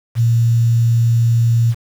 sine tone with quantisation, 116.54 Hz, A#2, in tune, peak -10 dBFS, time 0.15-1.75 s, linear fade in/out 50 ms, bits 6, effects none

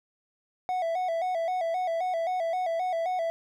triangle tone with vibrato, 698.5 Hz, F5, in tune, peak -24 dBFS, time 0.69-3.3 s, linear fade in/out 0 ms, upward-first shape square, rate 3.8 Hz, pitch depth 91 cents each way, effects none

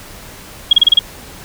sine tone bursts, 3288 Hz, G#7, 18 cents flat, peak -3 dBFS, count 6, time 0.71-0.991 s, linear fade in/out 5 ms, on 21 ms, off 31 ms, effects pink hiss -35 dBFS RMS until 1.44 s

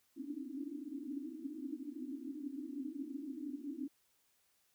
white band-pass noise, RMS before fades -44 dBFS, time 0.16-3.88 s, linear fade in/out 10 ms, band 260 to 310 Hz, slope 96 dB/octave, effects white hiss -75 dBFS RMS until 4.74 s

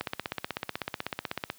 click train, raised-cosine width 0.3 ms, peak -14 dBFS, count 25, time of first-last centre 0.01-1.501 s, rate 16.1 Hz, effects white hiss -57 dBFS RMS until 1.58 s + high-pass 80 Hz 12 dB/octave

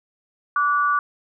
sine tone pair together, 1159 / 1460.2 Hz, D6 / F#6, -23 / -23 cents, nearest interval major third, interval 400 cents, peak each -18 / -22 dBFS, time 0.56-0.99 s, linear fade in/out 2 ms, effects none

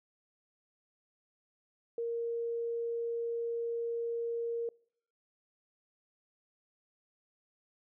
sine tone, 466.2 Hz, A#4, in tune, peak -32 dBFS, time 1.98-4.69 s, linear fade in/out 2 ms, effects noise-tail reverb RT60 0.6 s tail -26 dB re dry

